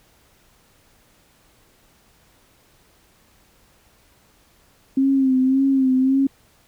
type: tone with vibrato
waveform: sine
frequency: 265.2 Hz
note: C4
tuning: 23 cents sharp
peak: -14 dBFS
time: 4.97-6.27 s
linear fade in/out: 5 ms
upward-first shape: sine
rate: 1.8 Hz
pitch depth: 48 cents each way
effects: pink hiss -57 dBFS RMS until 6.67 s